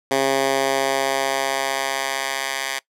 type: tone with high-pass filter sweep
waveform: 10% pulse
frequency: 135.5 Hz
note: C#3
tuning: 39 cents flat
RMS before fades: -22 dBFS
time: 0.11-2.79 s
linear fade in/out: 2 ms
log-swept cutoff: 350 to 1500 Hz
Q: 0.85
effects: noise-tail reverb RT60 0.1 s tail -21 dB re dry + low-pass 12000 Hz 12 dB/octave